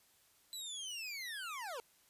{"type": "linear sweep", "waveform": "25% pulse", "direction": "down", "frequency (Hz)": [4016, 440], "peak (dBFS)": -38, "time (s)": [0.53, 1.8], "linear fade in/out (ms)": 0, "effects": ["white hiss -69 dBFS RMS until 2.09 s", "resampled to 32000 Hz"]}